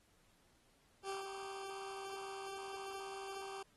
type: tone with ADSR envelope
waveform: 20% pulse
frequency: 390 Hz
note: G4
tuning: 9 cents flat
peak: -34 dBFS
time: 1.03-3.63 s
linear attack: 61 ms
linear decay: 140 ms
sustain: -6 dB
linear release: 6 ms
effects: pink hiss -72 dBFS RMS until 3.76 s + AAC 32 kbps